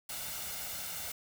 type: noise with comb filter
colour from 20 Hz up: white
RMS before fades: -40 dBFS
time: 0.09-1.12 s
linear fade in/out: 5 ms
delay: 1.4 ms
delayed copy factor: +0.55
effects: none